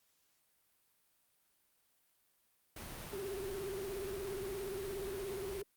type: noise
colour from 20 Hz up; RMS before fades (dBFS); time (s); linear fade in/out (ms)
pink; -47; 2.76-5.62; 5
type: tone with vibrato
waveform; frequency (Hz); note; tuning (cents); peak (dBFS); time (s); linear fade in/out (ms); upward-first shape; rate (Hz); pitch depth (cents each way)
sine; 390; G4; -9; -39; 3.13-5.63; 2; sine; 17; 86
effects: white hiss -75 dBFS RMS until 5.76 s + Opus 48 kbps